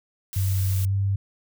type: noise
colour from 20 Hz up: blue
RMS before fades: -35 dBFS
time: 0.33-0.85 s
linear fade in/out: 0 ms
type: tone with pitch glide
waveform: sine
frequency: 96 to 98.47 Hz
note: G2 to G2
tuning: -36 to +8 cents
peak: -20 dBFS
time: 0.36-1.16 s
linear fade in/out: 5 ms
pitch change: +44 cents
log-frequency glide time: 0.85-0.93 s
effects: none